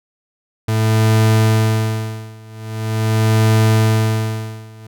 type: tone with tremolo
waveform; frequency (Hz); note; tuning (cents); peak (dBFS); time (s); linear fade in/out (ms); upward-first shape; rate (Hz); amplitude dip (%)
40% pulse; 110; A2; 0; -9; 0.68-4.87; 5; sine; 0.43; 95
effects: none